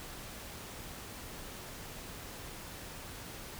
silence, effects pink hiss -46 dBFS RMS until 3.59 s

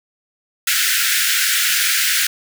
pink high-pass noise, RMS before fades -17 dBFS, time 0.67-2.27 s, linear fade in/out 5 ms, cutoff 1400 Hz, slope 96 dB/octave, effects none

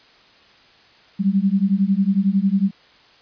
sine beating tone pair, 190 / 201 Hz, F#3 / G3, +46 / +44 cents, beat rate 11 Hz, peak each -18 dBFS, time 1.19-2.71 s, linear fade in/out 20 ms, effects white hiss -51 dBFS RMS until 3.21 s + resampled to 11025 Hz

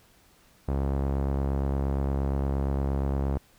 sawtooth tone with low-pass filter, 68.6 Hz, C#2, 17 cents flat, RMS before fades -27 dBFS, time 0.68-3.38 s, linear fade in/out 5 ms, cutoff 830 Hz, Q 0.89, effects pink hiss -60 dBFS RMS until 3.58 s

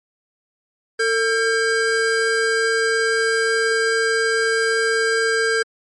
square tone pair together, 449.6 / 1600 Hz, A4 / G6, +37 / +35 cents, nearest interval octave + minor seventh, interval 2198 cents, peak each -20 dBFS, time 0.99-5.63 s, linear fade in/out 10 ms, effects MP3 48 kbps

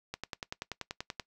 click train, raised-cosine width 0.2 ms, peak -19 dBFS, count 12, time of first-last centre 0.14-1.198 s, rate 10.4 Hz, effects noise-tail reverb RT60 0.1 s tail -21 dB re dry

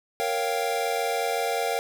square chord, G half-diminished seventh, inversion first, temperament equal, 466.2 / 554.4 / 698.5 / 784 Hz, Bb4 / Db5 / F5 / G5, 0 / 0 / 0 / 0 cents, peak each -30 / -33 / -30 / -31 dBFS, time 0.2-1.79 s, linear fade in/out 0 ms, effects none

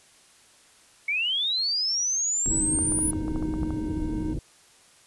sine linear sweep, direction up, 2198 to 9980 Hz, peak -23 dBFS, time 1.08-3.11 s, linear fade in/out 5 ms
pink low-pass noise, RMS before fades -31 dBFS, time 2.46-4.39 s, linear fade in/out 0 ms, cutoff 370 Hz, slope 24 dB/octave
triangle tone with vibrato, 311.1 Hz, D#4, in tune, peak -27 dBFS, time 2.5-4.34 s, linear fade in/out 10 ms, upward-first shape sine, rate 13 Hz, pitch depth 14 cents each way
clicks, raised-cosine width 1 ms, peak -24 dBFS, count 10, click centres 2.788 / 2.921 / 2.989 / 3.132 / 3.281 / 3.36 / 3.426 / 3.539 / 3.632 / 3.706 s
effects white hiss -56 dBFS RMS until 5.06 s + resampled to 24000 Hz

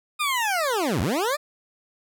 20% pulse linear two-way sweep, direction down then up, 1244.5 to 73.42 to 618 Hz, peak -17 dBFS, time 0.19-1.37 s, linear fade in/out 20 ms, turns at 1.01 s, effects none

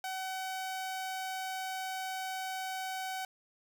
sawtooth tone, 756 Hz, F#5, 37 cents sharp, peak -32 dBFS, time 0.04-3.25 s, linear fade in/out 2 ms, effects none

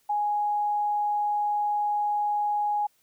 sine tone, 830.6 Hz, G#5, in tune, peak -23 dBFS, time 0.09-2.87 s, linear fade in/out 10 ms, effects white hiss -67 dBFS RMS until 3.02 s

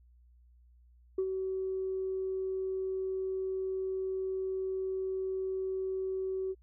sine tone with ADSR envelope, 379.1 Hz, F#4, 42 cents sharp, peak -25 dBFS, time 1.18-6.55 s, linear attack 6 ms, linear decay 64 ms, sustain -6 dB, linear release 41 ms, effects tanh soft clip ceiling -24 dBFS + added 60 Hz sine -58 dBFS peak until 6.62 s

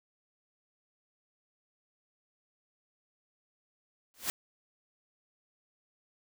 white noise with exponential growth, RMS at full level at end -28 dBFS, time 4.14-4.3 s, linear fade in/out 0 ms, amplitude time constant 33 ms, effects none

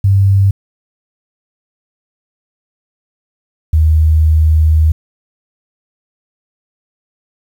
sine tone pair in turn, 98 / 78.44 Hz, G2 / D#2, 0 / +15 cents, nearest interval major third, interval 385 cents, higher first, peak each -6 / -6 dBFS, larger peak neither, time 0.04-0.51 / 3.73-4.92 s, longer second, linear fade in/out 5 ms, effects 7-bit

